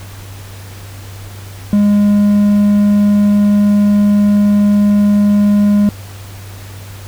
triangle tone, 205.4 Hz, G#3, 19 cents flat, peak -5 dBFS, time 1.73-5.89 s, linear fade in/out 0 ms, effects added 98 Hz sine -29 dBFS peak until 7.07 s + pink hiss -36 dBFS RMS until 7.07 s

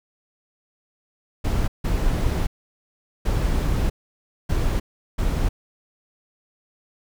brown noise bursts at uneven times, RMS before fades -21 dBFS, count 5, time 1.44-1.68 / 1.84-2.47 / 3.25-3.9 / 4.49-4.8 / 5.18-5.49 s, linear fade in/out 10 ms, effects none

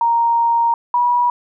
sine tone pair in turn, 932.3 / 969.4 Hz, A#5 / B5, 0 / -32 cents, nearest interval minor second, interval 68 cents, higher second, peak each -12 dBFS, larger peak neither, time 0.01-0.74 / 0.94-1.3 s, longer first, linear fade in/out 2 ms, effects none

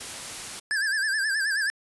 white noise, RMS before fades -36 dBFS, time 0-0.6 s, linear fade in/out 10 ms
square tone with vibrato, 1661.2 Hz, G#6, in tune, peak -24 dBFS, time 0.71-1.7 s, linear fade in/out 0 ms, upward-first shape sine, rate 9.4 Hz, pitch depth 110 cents each way
effects resampled to 24000 Hz

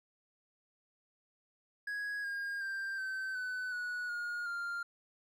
triangle tone with pitch steps, 1661.2 / 1620.4 / 1580.7 / 1541.9 / 1504.1 / 1467.2 / 1431.2 / 1396.1 Hz, G#6 / G#6 / G6 / G6 / F#6 / F#6 / F6 / F6, 0 / -43 / +14 / -29 / +28 / -15 / +42 / -1 cents, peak -34 dBFS, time 1.87-4.83 s, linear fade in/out 5 ms, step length 370 ms, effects none

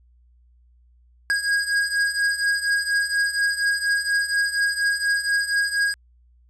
square beating tone pair, 1635 / 1639.2 Hz, G#6 / G#6, -28 / -23 cents, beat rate 4.2 Hz, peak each -26 / -22 dBFS, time 1.3-5.94 s, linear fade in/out 0 ms, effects added 60 Hz sine -53 dBFS peak until 6.49 s + resampled to 24000 Hz

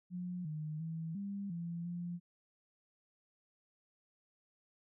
sine tone with pitch steps, 178.9 / 153.7 / 162.5 / 199.5 / 169.9 / 174 Hz, F3 / D#3 / E3 / G3 / F3 / F3, +42 / -21 / -24 / +31 / -47 / -6 cents, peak -38 dBFS, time 0.1-2.2 s, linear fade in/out 50 ms, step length 350 ms, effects none

